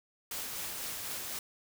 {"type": "noise with tremolo", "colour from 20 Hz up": "white", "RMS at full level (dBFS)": -38, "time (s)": [0.31, 1.39], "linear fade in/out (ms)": 2, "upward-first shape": "sine", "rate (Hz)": 4, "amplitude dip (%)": 25, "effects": []}